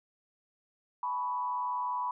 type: tone with frequency modulation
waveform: sine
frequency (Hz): 987.8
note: B5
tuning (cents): 0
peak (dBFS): -30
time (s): 1.03-2.11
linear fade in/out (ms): 2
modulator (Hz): 130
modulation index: 0.58
effects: none